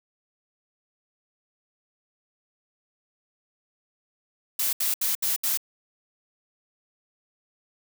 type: noise bursts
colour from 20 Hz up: blue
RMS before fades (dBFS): -25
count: 5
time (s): 4.59-5.574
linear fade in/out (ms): 5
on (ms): 140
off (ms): 71
effects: none